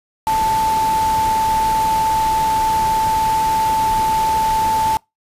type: tone in noise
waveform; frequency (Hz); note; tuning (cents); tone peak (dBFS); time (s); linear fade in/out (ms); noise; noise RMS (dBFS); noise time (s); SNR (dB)
sine; 880; A5; 0; -14; 0.27-4.97; 0; pink; -27; 0.27-4.97; +10
effects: noise-tail reverb RT60 0.2 s tail -26 dB re dry + resampled to 32000 Hz